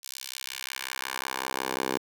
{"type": "tone with high-pass filter sweep", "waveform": "10% pulse", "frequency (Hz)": 65.5, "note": "C2", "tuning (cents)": 2, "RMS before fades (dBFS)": -34, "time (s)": [0.03, 1.98], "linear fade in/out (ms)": 5, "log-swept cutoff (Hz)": [5200, 390], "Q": 1, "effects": ["9-bit"]}